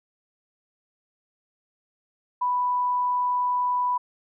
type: tone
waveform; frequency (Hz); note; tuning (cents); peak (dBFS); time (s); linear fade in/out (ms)
sine; 989; B5; +2; -21; 2.41-3.98; 10
effects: none